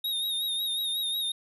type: tone with vibrato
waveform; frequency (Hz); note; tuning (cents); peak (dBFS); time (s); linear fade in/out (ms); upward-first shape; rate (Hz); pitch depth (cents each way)
square; 3729; A#7; 0; -28; 0.04-1.32; 5; sine; 5.5; 49
effects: none